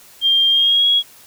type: tone with pitch glide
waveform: sine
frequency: 3194 to 3318 Hz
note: G7 to G#7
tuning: +32 to -2 cents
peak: -11 dBFS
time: 0.21-1.03 s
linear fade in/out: 50 ms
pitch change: +66 cents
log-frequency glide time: 0.49-0.86 s
effects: white hiss -45 dBFS RMS until 1.26 s